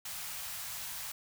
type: band-stop noise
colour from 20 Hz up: white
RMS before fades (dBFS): -41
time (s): 0.05-1.12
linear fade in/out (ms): 5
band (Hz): 170 to 680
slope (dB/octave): 24
effects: none